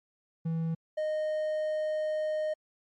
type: tone pair in turn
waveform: triangle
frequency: 163.5 / 617.3 Hz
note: E3 / D#5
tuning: -14 / -14 cents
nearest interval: octave + major seventh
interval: 2300 cents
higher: second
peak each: -26 dBFS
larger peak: neither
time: 0.45-0.75 / 0.97-2.54 s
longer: second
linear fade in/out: 10 ms
effects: MP3 48 kbps